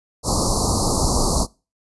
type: band-stop noise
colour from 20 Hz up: pink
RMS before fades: -19 dBFS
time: 0.23-1.47 s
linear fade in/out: 50 ms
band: 1200 to 4200 Hz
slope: 96 dB/octave
effects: noise-tail reverb RT60 0.3 s tail -23 dB re dry + resampled to 24000 Hz